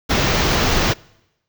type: band-stop noise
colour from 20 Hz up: pink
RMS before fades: -17 dBFS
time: 0.09-0.94 s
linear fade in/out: 20 ms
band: 6500 to 16000 Hz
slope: 48 dB/octave
effects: noise-tail reverb RT60 0.9 s tail -24 dB re dry